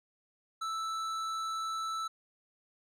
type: tone with hard clipping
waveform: sine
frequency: 1318.5 Hz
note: E6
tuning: in tune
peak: -35 dBFS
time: 0.61-2.08 s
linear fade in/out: 10 ms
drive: 11 dB
effects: none